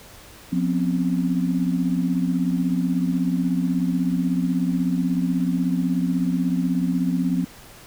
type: tone cluster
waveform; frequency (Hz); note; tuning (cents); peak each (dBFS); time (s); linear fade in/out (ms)
sine; 177.8 / 251.8 / 268.1; F3 / B3 / C4; +31 / +34 / +42; -22 / -24 / -25; 0.52-7.45; 10
effects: pink hiss -45 dBFS RMS until 7.86 s